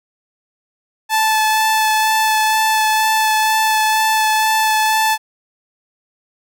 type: tone with vibrato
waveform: sawtooth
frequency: 872 Hz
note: A5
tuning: 16 cents flat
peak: -9 dBFS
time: 1.09-5.18 s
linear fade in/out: 50 ms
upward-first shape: sine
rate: 2.1 Hz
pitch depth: 11 cents each way
effects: none